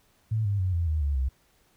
sine tone with pitch steps, 110 / 100.87 / 92.5 / 84.82 / 77.78 / 71.33 / 65.41 Hz, A2 / G2 / F#2 / E2 / D#2 / D2 / C2, 0 / +50 / 0 / +50 / 0 / -50 / 0 cents, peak -23 dBFS, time 0.31-1.29 s, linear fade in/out 10 ms, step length 140 ms, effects pink hiss -65 dBFS RMS until 1.76 s

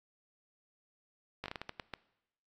slowing click train, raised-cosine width 0.3 ms, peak -23 dBFS, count 9, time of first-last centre 1.44-1.937 s, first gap 18 ms, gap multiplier 1.34, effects noise-tail reverb RT60 0.9 s tail -21 dB re dry + AAC 48 kbps

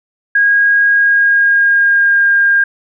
sine tone with pitch glide, 1637 to 1609.8 Hz, G#6 to G6, -25 to +46 cents, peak -7 dBFS, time 0.35-2.64 s, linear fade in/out 5 ms, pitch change -29 cents, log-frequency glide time 0.88-2.3 s, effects none

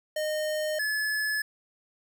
square tone pair in turn, 614 / 1715.7 Hz, D#5 / A6, -23 / -44 cents, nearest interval octave + tritone, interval 1779 cents, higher second, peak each -28 / -27 dBFS, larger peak second, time 0.16-0.79 / 0.79-1.42 s, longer neither, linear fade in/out 5 ms, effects none

